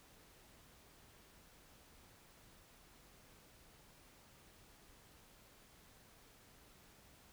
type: silence
effects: pink hiss -64 dBFS RMS until 7.32 s